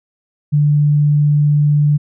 sine tone, 147.4 Hz, D3, 7 cents sharp, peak -9 dBFS, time 0.52-1.98 s, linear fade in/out 20 ms, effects none

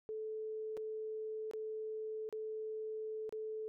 sine tone with dropouts, 435.5 Hz, A4, 18 cents flat, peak -39 dBFS, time 0.09-3.68 s, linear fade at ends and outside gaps 0 ms, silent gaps 0.769-0.774 / 1.512-1.535 / 2.29-2.326 / 3.293-3.325 s, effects none

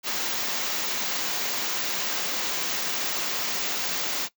white band-stop noise, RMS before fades -28 dBFS, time 0.03-4.29 s, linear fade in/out 50 ms, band 7300 to 15000 Hz, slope 96 dB/octave, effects noise-tail reverb RT60 0.1 s tail -18 dB re dry + high-pass 200 Hz 12 dB/octave

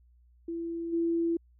sine tone with level steps, 335.2 Hz, E4, 29 cents sharp, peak -32 / -25 dBFS, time 0.48-1.37 s, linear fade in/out 5 ms, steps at 0.92 s, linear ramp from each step 20 ms, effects added 60 Hz sine -58 dBFS peak until 1.59 s

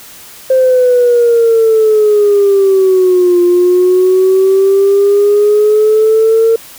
sine exponential two-way sweep, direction down then up, 525 to 350.9 to 455.8 Hz, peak -4 dBFS, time 0.5-6.56 s, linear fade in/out 5 ms, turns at 3.41 s, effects tanh soft clip ceiling -1 dBFS + white hiss -34 dBFS RMS until 6.78 s

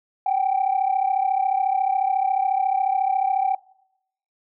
sine tone pair together, 760 / 794.1 Hz, F#5 / G5, +46 / +22 cents, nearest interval minor second, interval 76 cents, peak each -20 / -21 dBFS, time 0.26-3.55 s, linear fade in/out 5 ms, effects noise-tail reverb RT60 0.8 s tail -23 dB re dry + tanh soft clip ceiling -13 dBFS

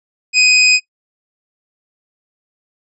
25% pulse tone, 2504 Hz, D#7, 10 cents sharp, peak -4 dBFS, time 0.33-0.8 s, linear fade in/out 50 ms, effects noise-tail reverb RT60 0.1 s tail -18 dB re dry + resampled to 22050 Hz

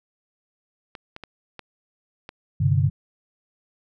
clicks, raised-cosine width 0.3 ms, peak -21 dBFS, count 5, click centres 0.952 / 1.164 / 1.237 / 1.593 / 2.291 s
sine chord, G suspended fourth, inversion none, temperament equal, 98 / 130.81 / 146.83 Hz, G2 / C3 / D3, 0 / 0 / 0 cents, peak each -21 dBFS, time 2.6-2.9 s, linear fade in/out 10 ms
effects none

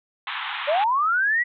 pink band-pass noise, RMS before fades -30 dBFS, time 0.27-0.84 s, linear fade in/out 2 ms, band 810 to 3700 Hz, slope 96 dB/octave
sine linear sweep, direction up, 552 to 1975.5 Hz, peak -18 dBFS, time 0.67-1.44 s, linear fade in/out 20 ms
effects none

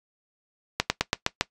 slowing click train, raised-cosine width 0.2 ms, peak -3 dBFS, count 6, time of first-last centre 0.8-1.411 s, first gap 100 ms, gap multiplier 1.1, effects noise-tail reverb RT60 0.1 s tail -18 dB re dry + resampled to 24000 Hz

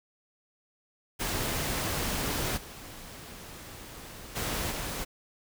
pink noise with level steps, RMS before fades -31 / -45 / -32 / -35 dBFS, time 1.19-5.05 s, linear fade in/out 20 ms, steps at 2.56 / 4.35 / 4.7 s, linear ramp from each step 20 ms, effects none

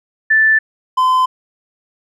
sine / triangle tone pair in turn, 1760 / 1024.5 Hz, A6 / C6, 0 / -37 cents, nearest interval major sixth, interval 937 cents, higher first, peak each -8 dBFS, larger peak neither, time 0.3-0.59 / 0.97-1.26 s, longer neither, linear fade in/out 10 ms, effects none

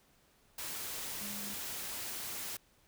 sine tone in noise, 203.6 Hz, G#3, 34 cents flat, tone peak -46 dBFS, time 1.21-1.54 s, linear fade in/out 5 ms, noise white, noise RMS -41 dBFS, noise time 0.58-2.57 s, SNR -8 dB, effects pink hiss -68 dBFS RMS until 2.87 s

